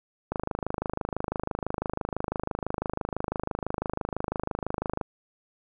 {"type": "click train", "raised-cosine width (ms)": 1, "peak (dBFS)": -14, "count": 123, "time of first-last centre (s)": [0.32, 5.012], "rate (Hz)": 26, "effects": []}